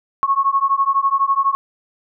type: beating tone pair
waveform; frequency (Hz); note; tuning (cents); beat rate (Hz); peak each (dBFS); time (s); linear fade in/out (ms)
sine; 1092 / 1104; C#6 / C#6; -26 / -7; 12; -17; 0.23-1.55; 0
effects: none